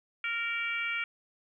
harmonic tone, 464.4 Hz, A#4, 7 cents flat, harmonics 3 / 4 / 5 / 6 / 7, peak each -36 / -40 / -32 / -40 / -46 dBFS, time 0.24-1.04 s, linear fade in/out 2 ms, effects 11-bit

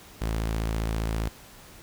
sawtooth tone, 55 Hz, A1, in tune, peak -22 dBFS, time 0.21-1.29 s, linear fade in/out 10 ms, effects pink hiss -49 dBFS RMS until 1.82 s

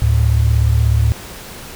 sine tone pair together, 73.42 / 110.01 Hz, D2 / A2, 0 / 0 cents, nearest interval perfect fifth, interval 700 cents, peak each -13 dBFS, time 0.02-1.12 s, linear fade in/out 0 ms, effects pink hiss -33 dBFS RMS until 1.75 s

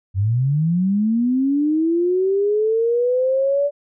sine linear sweep, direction up, 91.1 to 580 Hz, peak -15 dBFS, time 0.14-3.71 s, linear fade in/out 50 ms, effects none

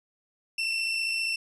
30% pulse tone pair together, 2687 / 2742 Hz, E7 / F7, +33 / -32 cents, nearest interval unison, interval 35 cents, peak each -24 / -34 dBFS, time 0.58-1.36 s, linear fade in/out 5 ms, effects resampled to 24000 Hz + 10-bit

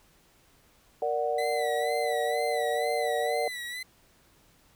sine chord, Bb augmented, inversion none, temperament equal, 466.2 / 587.3 / 740 Hz, Bb4 / D5 / F#5, 0 / 0 / 0 cents, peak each -30 dBFS, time 1.02-3.48 s, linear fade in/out 2 ms
30% pulse tone with vibrato, 1992 Hz, B6, 14 cents sharp, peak -32 dBFS, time 1.38-3.83 s, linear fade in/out 5 ms, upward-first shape sine, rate 2.1 Hz, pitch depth 70 cents each way
effects pink hiss -62 dBFS RMS until 4.75 s

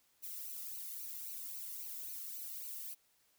violet noise with flanger, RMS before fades -45 dBFS, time 0.22-2.95 s, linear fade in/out 20 ms, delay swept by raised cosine 0.57 to 1.29 ms, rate 3.7 Hz, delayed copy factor -1, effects white hiss -73 dBFS RMS until 3.38 s

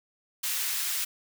white high-pass noise, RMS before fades -30 dBFS, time 0.43-1.05 s, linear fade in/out 10 ms, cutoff 1500 Hz, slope 12 dB/octave, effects none

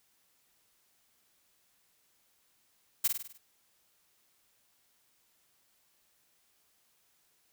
blue noise with echo, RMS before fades -26 dBFS, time 3.04-3.08 s, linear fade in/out 10 ms, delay 50 ms, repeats 6, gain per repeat -5 dB, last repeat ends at 3.38 s, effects white hiss -71 dBFS RMS until 7.52 s

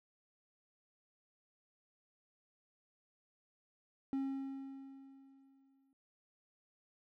triangle tone with exponential decay, 270.6 Hz, C#4, 42 cents flat, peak -31 dBFS, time 4.13-5.93 s, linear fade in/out 1 ms, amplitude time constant 390 ms, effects none

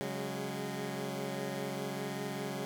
15% pulse chord, C# suspended fourth, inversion none, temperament equal with one note detuned, 138.59 / 185 / 205.4 Hz, C#3 / F#3 / G#3, 0 / 0 / -19 cents, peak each -34 dBFS, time 0.01-2.65 s, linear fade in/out 0 ms, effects none

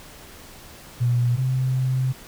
sine tone pair in turn, 121.3 / 129.78 Hz, B2 / C3, -31 / -14 cents, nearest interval minor second, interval 117 cents, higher second, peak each -17 / -19 dBFS, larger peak first, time 1-1.37 / 1.37-2.13 s, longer second, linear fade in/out 20 ms, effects pink hiss -44 dBFS RMS until 2.27 s

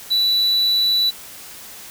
triangle tone, 3954 Hz, B7, 1 cent sharp, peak -13 dBFS, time 0.1-1.11 s, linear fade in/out 20 ms, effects white hiss -38 dBFS RMS until 1.9 s

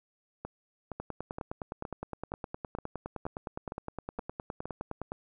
two click trains, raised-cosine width 1 ms, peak -22 / -23 dBFS, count 41 / 10, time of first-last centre 1-5.119 / 0.45-4.656 s, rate 9.71 / 2.14 Hz, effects none

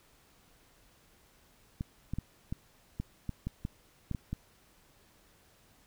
clicks, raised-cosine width 5 ms, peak -22 dBFS, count 11, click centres 1.809 / 2.136 / 2.186 / 2.525 / 3 / 3.293 / 3.47 / 3.651 / 4.113 / 4.148 / 4.33 s, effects pink hiss -64 dBFS RMS until 5.86 s

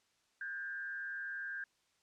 sine tone with frequency modulation, 1600 Hz, G6, 35 cents sharp, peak -39 dBFS, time 0.41-1.64 s, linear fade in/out 2 ms, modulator 128 Hz, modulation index 0.61, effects white hiss -75 dBFS RMS until 2.02 s + low-pass 7000 Hz 12 dB/octave

